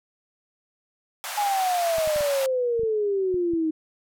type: band-pass noise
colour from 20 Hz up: pink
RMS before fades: -33 dBFS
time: 1.24-2.46 s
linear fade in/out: 0 ms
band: 610 to 16000 Hz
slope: 48 dB/octave
type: exponential sweep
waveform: sine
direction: down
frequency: 838 to 311.1 Hz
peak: -21 dBFS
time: 1.37-3.71 s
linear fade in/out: 10 ms
type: clicks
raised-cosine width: 5 ms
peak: -28 dBFS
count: 8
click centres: 1.984 / 2.075 / 2.161 / 2.208 / 2.795 / 2.834 / 3.343 / 3.536 s
effects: none